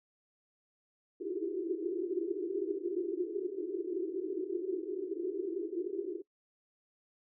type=band-pass noise; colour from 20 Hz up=white; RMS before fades=-36 dBFS; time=1.2-6.22 s; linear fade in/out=10 ms; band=330 to 400 Hz; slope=96 dB/octave; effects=noise-tail reverb RT60 0.1 s tail -22 dB re dry